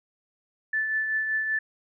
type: tone with tremolo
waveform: sine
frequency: 1752 Hz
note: A6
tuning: 8 cents flat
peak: -22 dBFS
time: 0.73-1.59 s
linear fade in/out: 5 ms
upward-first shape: triangle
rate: 5.2 Hz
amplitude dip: 45%
effects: none